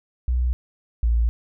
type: tone pair in turn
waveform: sine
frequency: 61.74 / 57.52 Hz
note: B1 / A#1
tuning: 0 / -22 cents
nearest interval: minor second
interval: 122 cents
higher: first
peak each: -18 / -16 dBFS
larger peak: second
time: 0.28-0.53 / 1.03-1.29 s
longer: second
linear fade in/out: 0 ms
effects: none